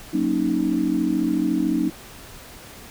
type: chord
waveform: sine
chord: D# minor seventh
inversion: first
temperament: equal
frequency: 185 / 233.1 / 277.2 / 311.1 Hz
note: F#3 / A#3 / C#4 / D#4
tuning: 0 / 0 / 0 / 0 cents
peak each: -27 / -26 / -24 / -22 dBFS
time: 0.13-1.9 s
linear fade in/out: 10 ms
effects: pink hiss -42 dBFS RMS until 2.9 s